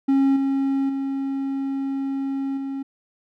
triangle tone with level steps, 272.3 Hz, C#4, 31 cents flat, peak -13 / -17 / -21 / -24 dBFS, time 0.08-2.83 s, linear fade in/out 10 ms, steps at 0.36 / 0.89 / 2.57 s, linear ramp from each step 5 ms, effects none

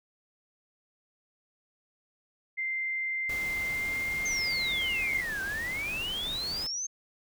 sine tone with pitch glide, 2088 to 2110 Hz, C7 to C7, -4 to +14 cents, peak -29 dBFS, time 2.57-5.22 s, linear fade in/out 20 ms, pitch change +18 cents, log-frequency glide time 3.61-4.07 s
pink noise, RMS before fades -42 dBFS, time 3.29-6.67 s, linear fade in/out 5 ms
sine exponential two-way sweep, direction down then up, 6430 to 1536 to 6430 Hz, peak -31 dBFS, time 4.25-6.87 s, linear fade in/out 10 ms, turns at 5.42 s
effects none

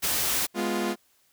white noise, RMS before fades -26 dBFS, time 0.02-0.47 s, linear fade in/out 20 ms
sawtooth chord, F diminished, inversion first, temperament equal, 207.7 / 246.9 / 349.2 Hz, Ab3 / Cb4 / F4, 0 / 0 / 0 cents, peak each -26 / -28 / -25 dBFS, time 0.54-0.96 s, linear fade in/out 50 ms
effects white hiss -65 dBFS RMS until 1.32 s

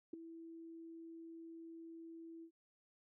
sine tone with ADSR envelope, 329.6 Hz, E4, in tune, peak -38 dBFS, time 0.13-2.51 s, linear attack 7 ms, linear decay 6 ms, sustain -12 dB, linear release 79 ms, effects none

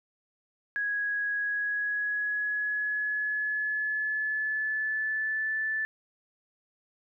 sine tone with pitch glide, 1661.2 to 1752.9 Hz, G#6 to A6, 0 to -7 cents, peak -27 dBFS, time 0.76-5.85 s, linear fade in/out 0 ms, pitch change +93 cents, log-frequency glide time 1.36-5.56 s, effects none

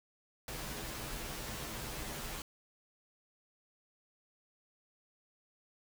pink noise with comb filter, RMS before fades -42 dBFS, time 0.48-2.42 s, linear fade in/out 2 ms, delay 11 ms, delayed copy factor -1, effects none

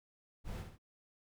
brown noise with echo, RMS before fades -41 dBFS, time 0.44-0.65 s, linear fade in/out 50 ms, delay 67 ms, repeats 2, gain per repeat -6 dB, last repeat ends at 0.784 s, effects none

